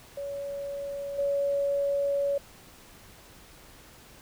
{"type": "tone with level steps", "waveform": "sine", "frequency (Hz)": 563, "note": "C#5", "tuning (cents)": 27, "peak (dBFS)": [-32, -24], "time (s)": [0.17, 2.38], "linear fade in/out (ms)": 5, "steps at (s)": 1.18, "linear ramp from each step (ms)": 10, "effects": ["pink hiss -52 dBFS RMS until 4.21 s"]}